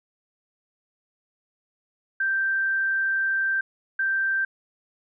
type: tone pair in turn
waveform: sine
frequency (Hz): 1568 / 1568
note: G6 / G6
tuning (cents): 0 / 0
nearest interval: unison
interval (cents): 0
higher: neither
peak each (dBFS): -21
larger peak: neither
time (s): 2.2-3.61 / 3.99-4.45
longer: first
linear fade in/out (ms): 5
effects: none